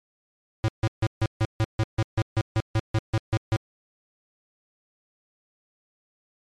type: tone bursts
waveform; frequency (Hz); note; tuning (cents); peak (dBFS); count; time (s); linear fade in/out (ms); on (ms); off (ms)
square; 110; A2; 0; -20; 16; 0.64-3.562; 0; 42; 150
effects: low-pass 6000 Hz 12 dB/octave + MP3 64 kbps